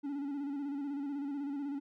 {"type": "tone with vibrato", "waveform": "triangle", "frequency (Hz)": 282.6, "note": "C#4", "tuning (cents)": 34, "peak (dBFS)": -33, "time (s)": [0.03, 1.8], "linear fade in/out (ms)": 20, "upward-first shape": "square", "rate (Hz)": 16, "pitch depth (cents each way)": 47, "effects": []}